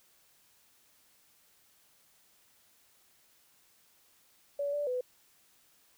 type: tone with pitch steps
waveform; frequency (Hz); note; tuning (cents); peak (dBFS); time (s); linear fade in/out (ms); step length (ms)
sine; 570 / 583 / 501; C#5 / D5 / B4; +48 / -13 / +25; -30; 4.59-5.01; 5; 140
effects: white hiss -66 dBFS RMS until 5.97 s